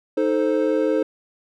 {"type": "chord", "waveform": "triangle", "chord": "A diminished", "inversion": "second", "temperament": "equal with one note detuned", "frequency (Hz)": [311.1, 437.5, 523.3], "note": ["Eb4", "A4", "C5"], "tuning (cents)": [0, -10, 0], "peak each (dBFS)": -20, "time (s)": [0.17, 1.03], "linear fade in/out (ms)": 5, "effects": []}